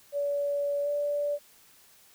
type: tone with pitch glide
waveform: sine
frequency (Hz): 572 to 581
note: D5 to D5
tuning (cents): -46 to -19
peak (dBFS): -26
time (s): 0.12-1.39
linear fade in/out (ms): 50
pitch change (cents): +27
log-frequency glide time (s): 0.83-0.88
effects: white hiss -58 dBFS RMS until 2.14 s